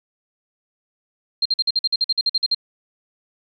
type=tone bursts; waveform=sine; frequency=4186 Hz; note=C8; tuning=in tune; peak=-15 dBFS; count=14; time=1.42-2.547 s; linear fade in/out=5 ms; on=35 ms; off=49 ms; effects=none